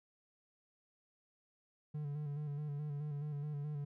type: tone with vibrato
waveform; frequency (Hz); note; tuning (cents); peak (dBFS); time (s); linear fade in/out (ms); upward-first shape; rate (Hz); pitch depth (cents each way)
triangle; 146.83; D3; 0; -36; 1.94-3.85; 10; square; 4.7; 39
effects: none